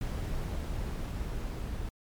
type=noise with level ramp; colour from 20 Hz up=brown; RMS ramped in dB=-33 to -36 dBFS; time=0.01-1.89 s; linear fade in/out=2 ms; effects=MP3 96 kbps